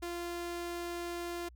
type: tone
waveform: sawtooth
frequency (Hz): 346.3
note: F4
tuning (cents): -15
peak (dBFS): -33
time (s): 0.02-1.49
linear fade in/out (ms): 10
effects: added 60 Hz sine -53 dBFS peak until 1.55 s